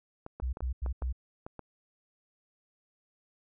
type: clicks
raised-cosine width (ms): 1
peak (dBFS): -27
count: 8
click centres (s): 0.264 / 0.4 / 0.571 / 0.606 / 0.862 / 1.022 / 1.465 / 1.593
type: tone bursts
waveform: sine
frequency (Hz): 63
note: B1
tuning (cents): +35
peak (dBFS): -29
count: 4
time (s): 0.42-1.127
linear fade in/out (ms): 10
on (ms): 110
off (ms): 89
effects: none